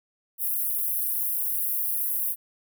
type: high-pass noise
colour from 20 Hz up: pink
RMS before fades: -27 dBFS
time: 0.38-2.36 s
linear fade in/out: 50 ms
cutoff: 11000 Hz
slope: 48 dB/octave
effects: none